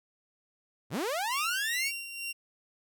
sawtooth linear sweep, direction up, 86.2 to 2325 Hz, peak -26 dBFS, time 0.9-1.92 s, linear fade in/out 50 ms
sawtooth tone with tremolo, 2759 Hz, F7, 22 cents flat, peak -30 dBFS, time 1.3-2.33 s, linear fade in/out 20 ms, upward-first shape sine, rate 2.2 Hz, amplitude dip 55%
effects none

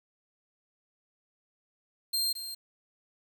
sawtooth tone with echo, 4186 Hz, C8, in tune, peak -24 dBFS, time 2.13-2.33 s, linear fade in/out 10 ms, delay 220 ms, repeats 1, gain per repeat -10 dB, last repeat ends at 2.55 s, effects 9-bit

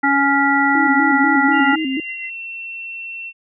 harmonic tone, 279.2 Hz, C#4, 13 cents sharp, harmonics 1 / 3 / 5 / 7, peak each -18 / -18 / -18 / -18 dBFS, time 0.03-1.76 s, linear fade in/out 10 ms
sine tone with vibrato, 290 Hz, D4, 22 cents flat, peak -19 dBFS, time 0.75-2 s, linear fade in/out 2 ms, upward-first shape square, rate 4.1 Hz, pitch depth 150 cents each way
sine tone with pitch glide, 2794 to 2705 Hz, F7 to E7, 0 to +44 cents, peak -27 dBFS, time 1.51-3.33 s, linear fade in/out 50 ms, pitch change -56 cents, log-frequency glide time 1.91-2.37 s
sine tone with tremolo, 2052 Hz, C7, 34 cents flat, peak -26 dBFS, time 1.64-2.3 s, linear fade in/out 10 ms, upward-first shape triangle, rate 7 Hz, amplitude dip 85%
effects none

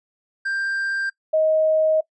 triangle / sine tone pair in turn, 1584 / 628.6 Hz, G6 / D#5, +18 / +18 cents, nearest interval octave + major third, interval 1600 cents, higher first, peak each -20 / -15 dBFS, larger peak second, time 0.45-1.1 / 1.33-2.01 s, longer second, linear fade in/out 10 ms, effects noise-tail reverb RT60 0.1 s tail -21 dB re dry + resampled to 22050 Hz

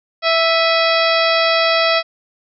harmonic tone with a mistuned harmonic, 659.3 Hz, E5, in tune, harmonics 1 / 2 / 3 / 4 / 5 / 6 / 7 / 8, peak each -16 / -19 / -21 / -22 / -23 / -24 / -24 / -25 dBFS, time 0.22-2.03 s, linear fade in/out 50 ms, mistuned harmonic 4, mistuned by -81 cents, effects none

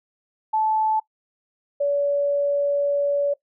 sine tone pair in turn, 871 / 570.4 Hz, A5 / C#5, -18 / +49 cents, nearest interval perfect fifth, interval 733 cents, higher first, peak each -18 dBFS, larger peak neither, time 0.53-1 / 1.8-3.34 s, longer second, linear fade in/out 10 ms, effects noise-tail reverb RT60 0.1 s tail -19 dB re dry

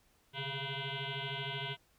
sine tone with frequency modulation, 1519 Hz, F#6, 45 cents sharp, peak -36 dBFS, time 0.33-1.77 s, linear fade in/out 50 ms, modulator 275 Hz, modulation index 7, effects pink hiss -70 dBFS RMS until 1.98 s

